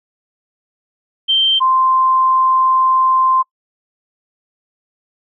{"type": "tone pair in turn", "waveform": "sine", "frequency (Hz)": [3135, 1043.2], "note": ["G7", "C6"], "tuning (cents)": [-1, -5], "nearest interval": "octave + perfect fifth", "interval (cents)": 1904, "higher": "first", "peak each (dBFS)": -10, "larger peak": "neither", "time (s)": [[1.28, 1.6], [1.6, 3.43]], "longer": "second", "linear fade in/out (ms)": 20, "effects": ["noise-tail reverb RT60 0.1 s tail -25 dB re dry"]}